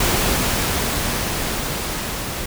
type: noise with level ramp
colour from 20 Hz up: pink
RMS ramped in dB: -18 to -27 dBFS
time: 0-2.46 s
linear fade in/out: 5 ms
effects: none